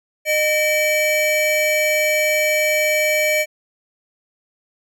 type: tone pair together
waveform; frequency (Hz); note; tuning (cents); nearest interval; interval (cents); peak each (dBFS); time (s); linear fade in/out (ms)
square; 611.5 / 2303; D#5 / D7; -30 / -34; octave + major seventh; 2296; -19; 0.25-3.46; 50
effects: none